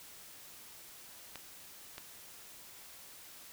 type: clicks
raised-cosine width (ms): 0.2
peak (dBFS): -26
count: 2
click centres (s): 1.357 / 1.981
effects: white hiss -53 dBFS RMS until 3.52 s